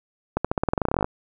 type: accelerating click train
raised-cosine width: 1 ms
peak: -7 dBFS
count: 18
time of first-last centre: 0.37-1.045 s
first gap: 76 ms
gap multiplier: 0.91
effects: none